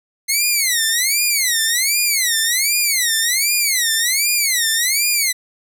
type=tone with vibrato; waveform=10% pulse; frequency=2080 Hz; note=C7; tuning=11 cents flat; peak=-6 dBFS; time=0.28-5.33 s; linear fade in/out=20 ms; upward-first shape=sine; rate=1.3 Hz; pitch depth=270 cents each way; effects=none

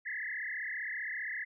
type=tone with frequency modulation; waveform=sine; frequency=1875 Hz; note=A#6; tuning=10 cents sharp; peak=-35 dBFS; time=0.05-1.45 s; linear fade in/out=20 ms; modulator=35.2 Hz; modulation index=5.6; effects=none

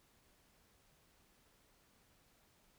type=silence; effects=pink hiss -71 dBFS RMS until 2.78 s

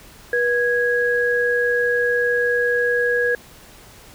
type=tone pair together; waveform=sine; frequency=484.1 / 1655.3 Hz; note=B4 / G#6; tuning=-35 / -6 cents; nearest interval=octave + major sixth; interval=2129 cents; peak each=-19 dBFS; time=0.33-3.35 s; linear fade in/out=2 ms; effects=pink hiss -45 dBFS RMS until 4.14 s

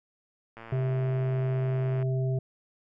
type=click train; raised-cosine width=0.5 ms; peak=-29 dBFS; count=167; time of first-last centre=0.57-2.026 s; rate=114 Hz
type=harmonic tone; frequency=130.81 Hz; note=C3; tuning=in tune; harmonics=1 / 3 / 5; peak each=-25 / -35 / -39 dBFS; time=0.72-2.39 s; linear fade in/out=5 ms
effects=none

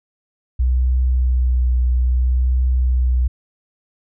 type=tone with vibrato; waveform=sine; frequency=62.5 Hz; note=B1; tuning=21 cents sharp; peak=-13 dBFS; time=0.59-3.28 s; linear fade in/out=10 ms; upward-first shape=triangle; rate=0.61 Hz; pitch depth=24 cents each way; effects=none

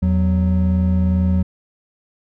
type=tone pair together; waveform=triangle; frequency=82.41 / 185 Hz; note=E2 / F#3; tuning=0 / 0 cents; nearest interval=octave + major second; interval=1400 cents; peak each=-14 / -15 dBFS; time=0.02-1.43 s; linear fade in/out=10 ms; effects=none

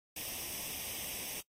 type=noise with comb filter; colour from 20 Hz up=white; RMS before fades=-41 dBFS; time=0.16-1.41 s; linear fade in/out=5 ms; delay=0.35 ms; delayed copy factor=+0.7; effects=noise-tail reverb RT60 0.1 s tail -20 dB re dry + AAC 48 kbps

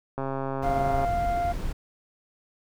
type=click train; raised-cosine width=1 ms; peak=-17 dBFS; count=118; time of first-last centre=0.18-1.047 s; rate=135 Hz
type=noise; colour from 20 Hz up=brown; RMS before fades=-31 dBFS; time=0.62-1.73 s; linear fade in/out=10 ms
type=harmonic tone; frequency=697 Hz; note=F5; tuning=4 cents flat; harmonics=1 / 2 / 3; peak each=-24 / -41 / -46 dBFS; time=0.63-1.53 s; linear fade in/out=20 ms
effects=none

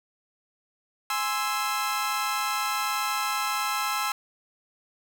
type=chord; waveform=sawtooth; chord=Ab augmented; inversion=none; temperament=equal; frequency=830.6 / 1046.5 / 1318.5 Hz; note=Ab5 / C6 / E6; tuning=0 / 0 / 0 cents; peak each=-28 / -27 / -25 dBFS; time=1.1-4.12 s; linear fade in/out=2 ms; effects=none

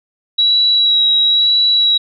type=tone with vibrato; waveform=sine; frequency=3886 Hz; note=B7; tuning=29 cents flat; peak=-9 dBFS; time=0.38-1.98 s; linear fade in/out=10 ms; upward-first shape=sine; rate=1 Hz; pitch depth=17 cents each way; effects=none

